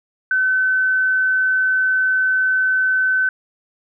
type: tone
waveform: sine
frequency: 1521 Hz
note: F#6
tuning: 47 cents sharp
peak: -14 dBFS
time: 0.31-3.29 s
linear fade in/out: 2 ms
effects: none

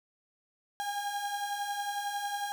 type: beating tone pair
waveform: 35% pulse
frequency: 804 / 815 Hz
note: G5 / G#5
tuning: +44 / -33 cents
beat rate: 11 Hz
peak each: -38 / -32 dBFS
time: 0.8-2.52 s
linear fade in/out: 0 ms
effects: none

